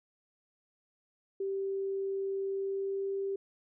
sine tone with pitch glide, 390 to 392.3 Hz, G4 to G4, -9 to +1 cents, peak -31 dBFS, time 1.4-3.36 s, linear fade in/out 5 ms, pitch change +10 cents, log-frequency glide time 2.46-3.14 s, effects none

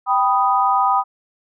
sine chord, G augmented, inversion none, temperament equal, 784 / 987.8 / 1244.5 Hz, G5 / B5 / D#6, 0 / 0 / 0 cents, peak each -18 dBFS, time 0.06-1.04 s, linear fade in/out 50 ms, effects none

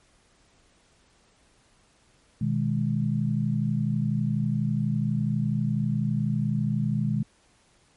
sine chord, G# minor, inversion first, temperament equal, 123.47 / 155.56 / 207.7 Hz, B2 / D#3 / G#3, 0 / 0 / 0 cents, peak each -27 dBFS, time 2.41-7.23 s, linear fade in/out 5 ms, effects pink hiss -62 dBFS RMS until 7.96 s + MP3 48 kbps

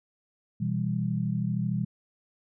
sine chord, E minor, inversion second, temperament just, 123.61 / 164.81 / 197.78 Hz, B2 / E3 / G3, +2 / 0 / +16 cents, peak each -30 dBFS, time 0.6-1.85 s, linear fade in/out 10 ms, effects none

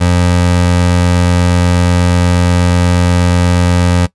25% pulse tone, 88.3 Hz, F2, 20 cents sharp, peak -4 dBFS, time 0-4.07 s, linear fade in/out 20 ms, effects noise-tail reverb RT60 0.1 s tail -19 dB re dry + resampled to 24000 Hz

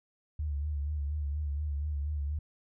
sine tone with vibrato, 73.42 Hz, D2, in tune, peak -30 dBFS, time 0.39-2.39 s, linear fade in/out 5 ms, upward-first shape sine, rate 4.2 Hz, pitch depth 64 cents each way, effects none

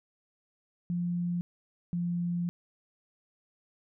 sine tone pair in turn, 174.61 / 173.76 Hz, F3 / F3, 0 / -8 cents, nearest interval unison, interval 8 cents, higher first, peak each -28 dBFS, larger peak neither, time 0.9-1.41 / 1.93-2.49 s, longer second, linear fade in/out 0 ms, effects none

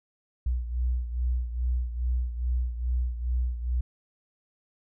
sine beating tone pair, 60.8 / 63.2 Hz, B1 / B1, -26 / +41 cents, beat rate 2.4 Hz, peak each -26 / -32 dBFS, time 0.46-3.81 s, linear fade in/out 5 ms, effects none

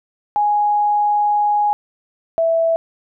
sine tone pair in turn, 830.6 / 659.2 Hz, G#5 / E5, 0 / 0 cents, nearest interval major third, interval 400 cents, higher first, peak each -13 dBFS, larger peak neither, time 0.36-1.73 / 2.38-2.76 s, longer first, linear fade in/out 0 ms, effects none

